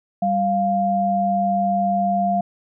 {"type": "tone pair together", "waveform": "sine", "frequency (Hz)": [196.01, 698.5], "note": ["G3", "F5"], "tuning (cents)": [0, 0], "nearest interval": "octave + minor seventh", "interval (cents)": 2200, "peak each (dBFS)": [-22, -18], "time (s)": [0.22, 2.41], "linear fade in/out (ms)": 5, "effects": []}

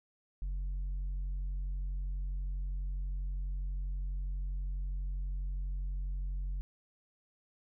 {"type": "tone with tanh clipping", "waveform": "sine", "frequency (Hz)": 46.14, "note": "F#1", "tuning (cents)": -4, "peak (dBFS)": -34, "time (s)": [0.42, 6.61], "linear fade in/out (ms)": 0, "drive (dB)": 3, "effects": []}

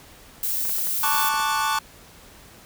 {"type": "noise", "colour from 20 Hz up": "violet", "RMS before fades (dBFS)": -25, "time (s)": [0.43, 1.29], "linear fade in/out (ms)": 2}
{"type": "clicks", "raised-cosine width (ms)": 0.5, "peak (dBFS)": -23, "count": 9, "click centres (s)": [0.654, 0.694, 0.784, 0.871, 1.043, 1.146, 1.247, 1.341, 1.399]}
{"type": "chord", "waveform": "45% pulse", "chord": "D major seventh", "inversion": "second", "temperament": "equal", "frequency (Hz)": [880, 1108.7, 1174.7, 1480], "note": ["A5", "C#6", "D6", "F#6"], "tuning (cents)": [0, 0, 0, 0], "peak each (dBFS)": [-25, -27, -27, -28], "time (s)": [1.03, 1.79], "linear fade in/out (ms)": 5}
{"effects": ["pink hiss -48 dBFS RMS until 2.65 s"]}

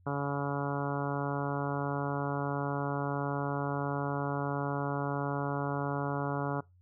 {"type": "harmonic tone", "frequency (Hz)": 141.5, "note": "C#3", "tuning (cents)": 36, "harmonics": [1, 2, 3, 4, 5, 6, 7, 8, 9, 10], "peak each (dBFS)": [-34, -37, -39, -40, -41, -42, -42, -43, -44, -44], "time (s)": [0.06, 6.61], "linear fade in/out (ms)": 10, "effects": ["noise-tail reverb RT60 0.2 s tail -22 dB re dry", "added 90 Hz sine -59 dBFS peak until 6.81 s"]}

